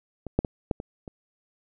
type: clicks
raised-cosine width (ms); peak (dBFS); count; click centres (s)
2; -21 / -7 / -15 / -10 / -21 / -25; 6; 0.267 / 0.39 / 0.448 / 0.712 / 0.801 / 1.078
effects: none